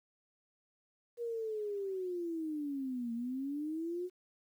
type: linear two-way sweep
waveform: sine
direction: down then up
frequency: 478.4 to 229.1 to 367.7 Hz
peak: -35 dBFS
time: 1.17-4.1 s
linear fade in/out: 50 ms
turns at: 3.13 s
effects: 11-bit